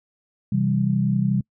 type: chord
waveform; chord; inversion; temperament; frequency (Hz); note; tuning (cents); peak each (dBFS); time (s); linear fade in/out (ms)
sine; C major; none; equal; 130.81 / 164.81 / 196; C3 / E3 / G3; 0 / 0 / 0; -22 / -25 / -21; 0.52-1.41; 5
effects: noise-tail reverb RT60 0.1 s tail -26 dB re dry